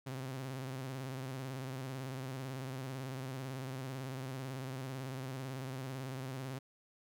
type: tone with vibrato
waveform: sawtooth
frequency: 131.6 Hz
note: C3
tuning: 10 cents sharp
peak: -36 dBFS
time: 0.06-6.59 s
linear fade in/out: 10 ms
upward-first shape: square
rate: 18 Hz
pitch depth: 56 cents each way
effects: none